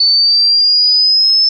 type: exponential sweep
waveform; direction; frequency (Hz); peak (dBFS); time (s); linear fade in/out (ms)
sine; up; 4483 to 5274; -7; 0-1.49; 5
effects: none